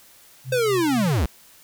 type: tone with tremolo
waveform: sine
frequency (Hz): 129.2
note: C3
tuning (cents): -21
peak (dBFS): -28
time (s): 0.44-1.14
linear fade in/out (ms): 50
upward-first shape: sine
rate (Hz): 4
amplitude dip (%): 70
type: linear sweep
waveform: square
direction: down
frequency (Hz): 523.3 to 54.3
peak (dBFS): -19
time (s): 0.52-1.26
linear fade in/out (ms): 5
effects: white hiss -51 dBFS RMS until 1.63 s